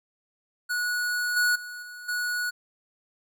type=tone with level steps; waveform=square; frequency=1463 Hz; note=F#6; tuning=20 cents flat; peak=-26 / -21 / -37 / -40 / -27 dBFS; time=0.69-2.51 s; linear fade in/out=20 ms; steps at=1.36 / 1.55 / 1.82 / 2.08 s; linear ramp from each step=10 ms; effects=none